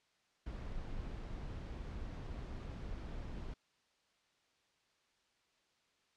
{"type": "noise", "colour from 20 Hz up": "brown", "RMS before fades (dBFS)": -44, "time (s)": [0.46, 3.54], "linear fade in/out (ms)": 5, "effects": ["white hiss -75 dBFS RMS until 6.16 s", "low-pass 5000 Hz 12 dB/octave"]}